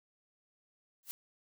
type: noise with exponential growth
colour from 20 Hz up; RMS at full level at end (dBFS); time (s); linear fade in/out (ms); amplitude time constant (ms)
blue; -37; 1.03-1.11; 0; 17
effects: none